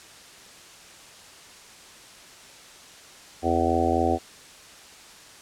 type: harmonic tone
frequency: 83.8 Hz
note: E2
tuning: 29 cents sharp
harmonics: 1 / 3 / 4 / 5 / 6 / 7 / 8 / 9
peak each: -29 / -28 / -27 / -29 / -31 / -31 / -30 / -25 dBFS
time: 3.42-4.19 s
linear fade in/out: 50 ms
effects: white hiss -47 dBFS RMS until 5.41 s + low-pass 8000 Hz 12 dB/octave